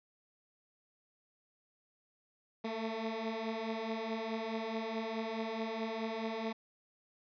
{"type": "beating tone pair", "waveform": "15% pulse", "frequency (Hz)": [220, 224.7], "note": ["A3", "A3"], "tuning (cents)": [0, 37], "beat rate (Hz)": 4.7, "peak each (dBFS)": [-35, -31], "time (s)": [2.64, 6.53], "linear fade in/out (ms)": 10, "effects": ["resampled to 11025 Hz"]}